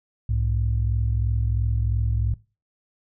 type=tone pair together; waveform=sine; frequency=64.2 / 107.16 Hz; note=C2 / A2; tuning=-32 / -45 cents; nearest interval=major sixth; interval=887 cents; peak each=-22 dBFS; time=0.29-2.34 s; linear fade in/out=5 ms; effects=noise-tail reverb RT60 0.3 s tail -20 dB re dry + tanh soft clip ceiling -13 dBFS